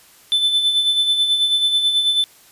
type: tone with tremolo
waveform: triangle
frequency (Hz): 3520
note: A7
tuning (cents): 0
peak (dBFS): -11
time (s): 0.32-2.24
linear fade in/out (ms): 0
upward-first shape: sine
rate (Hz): 9.2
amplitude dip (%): 50
effects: white hiss -49 dBFS RMS until 2.51 s + resampled to 32000 Hz